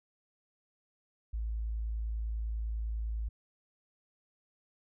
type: tone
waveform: sine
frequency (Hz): 55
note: A1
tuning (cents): 0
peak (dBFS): -32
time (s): 1.33-3.29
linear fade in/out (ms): 10
effects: none